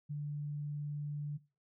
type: tone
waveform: sine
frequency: 146.83 Hz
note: D3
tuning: in tune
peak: -36 dBFS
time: 0.09-1.38 s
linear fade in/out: 20 ms
effects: noise-tail reverb RT60 0.3 s tail -18 dB re dry